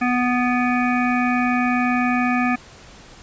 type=harmonic tone with a mistuned harmonic; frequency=246.9 Hz; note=B3; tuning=in tune; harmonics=1 / 3 / 5 / 7 / 9 / 10; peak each=-19 / -24 / -26 / -27 / -29 / -29 dBFS; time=0.01-2.56 s; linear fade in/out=10 ms; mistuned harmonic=9; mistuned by=+32 cents; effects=pink hiss -44 dBFS RMS until 3.22 s + resampled to 16000 Hz